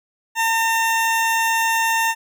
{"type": "tone", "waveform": "20% pulse", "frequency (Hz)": 907, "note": "A#5", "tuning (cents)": -48, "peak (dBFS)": -12, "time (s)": [0.35, 2.15], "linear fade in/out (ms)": 50, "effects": []}